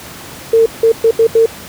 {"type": "tone bursts at uneven times", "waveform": "sine", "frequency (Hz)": 453.2, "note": "A#4", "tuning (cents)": -49, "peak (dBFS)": -5, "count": 5, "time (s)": [[0.53, 0.66], [0.83, 0.92], [1.04, 1.11], [1.19, 1.27], [1.35, 1.46]], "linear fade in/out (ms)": 5, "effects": ["pink hiss -31 dBFS RMS until 1.68 s", "high-pass 80 Hz 12 dB/octave"]}